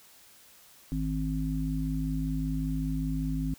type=harmonic tone; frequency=52.6 Hz; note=G#1; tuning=23 cents sharp; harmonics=1 / 3 / 5; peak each=-32 / -32 / -32 dBFS; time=0.92-3.54 s; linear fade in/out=0 ms; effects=white hiss -56 dBFS RMS until 3.58 s